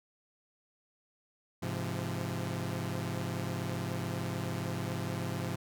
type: chord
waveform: sawtooth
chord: F minor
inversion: first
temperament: equal with one note detuned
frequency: 103.83 / 130.81 / 171.32 Hz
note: Ab2 / C3 / F3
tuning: 0 / 0 / -33 cents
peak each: -34 / -34 / -34 dBFS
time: 1.62-5.56 s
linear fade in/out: 10 ms
effects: none